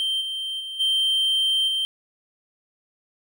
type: tone with level steps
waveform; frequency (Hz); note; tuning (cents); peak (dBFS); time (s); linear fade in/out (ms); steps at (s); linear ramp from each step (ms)
triangle; 3136; G7; 0; -20 / -25 / -29 / -17 / -20; 0-1.85; 0; 0.2 / 0.59 / 0.79 / 1.67; 20
effects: none